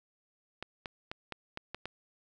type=clicks; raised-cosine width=0.3 ms; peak=-22 dBFS; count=7; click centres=0.626 / 0.858 / 1.115 / 1.323 / 1.574 / 1.746 / 1.856 s; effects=none